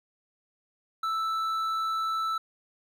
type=tone with hard clipping; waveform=triangle; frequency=1318.5 Hz; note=E6; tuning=in tune; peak=-28 dBFS; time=1.03-2.38 s; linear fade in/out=5 ms; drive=9 dB; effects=none